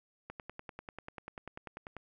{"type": "click train", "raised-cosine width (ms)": 0.5, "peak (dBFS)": -28, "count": 18, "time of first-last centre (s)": [0.3, 1.967], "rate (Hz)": 10.2, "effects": []}